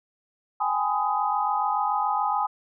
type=tone cluster; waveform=sine; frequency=790 / 837 / 1012 / 1251 Hz; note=G5 / G#5 / B5 / D#6; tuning=+13 / +13 / +42 / +9 cents; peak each=-30 / -25 / -29 / -28 dBFS; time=0.6-2.47 s; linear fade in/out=10 ms; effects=none